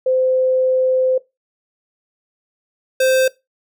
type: tone pair in turn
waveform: sine / square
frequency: 516 / 521.1 Hz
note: C5 / C5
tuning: -24 / -7 cents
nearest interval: unison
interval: 17 cents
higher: second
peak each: -13 dBFS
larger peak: neither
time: 0.06-1.18 / 3-3.28 s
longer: first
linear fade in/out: 5 ms
effects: noise-tail reverb RT60 0.2 s tail -19 dB re dry